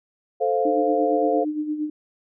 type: chord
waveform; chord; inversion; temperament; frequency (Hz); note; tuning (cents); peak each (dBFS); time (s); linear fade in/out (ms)
sine; F major; first; equal; 440 / 523.3 / 698.5; A4 / C5 / F5; 0 / 0 / 0; -23; 0.4-1.45; 20
type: tone with tremolo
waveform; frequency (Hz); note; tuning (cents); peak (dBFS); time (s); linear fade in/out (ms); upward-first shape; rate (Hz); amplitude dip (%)
sine; 302.9; D#4; -46; -21; 0.65-1.9; 5; sine; 8.7; 60
effects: none